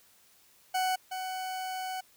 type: tone pair in turn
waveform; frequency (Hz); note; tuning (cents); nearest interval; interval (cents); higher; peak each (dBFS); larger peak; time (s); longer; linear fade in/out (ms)
40% pulse; 745 / 747.7; F#5 / F#5; +12 / +18; unison; 6; second; -26 / -33; first; 0.74-0.96 / 1.11-2.01; second; 10
effects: white hiss -62 dBFS RMS until 2.16 s